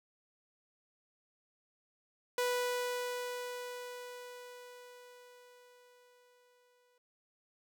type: tone with exponential decay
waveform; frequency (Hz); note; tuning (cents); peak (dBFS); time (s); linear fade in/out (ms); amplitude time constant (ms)
sawtooth; 492.6; B4; -5; -26; 2.38-6.98; 2; 1000
effects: none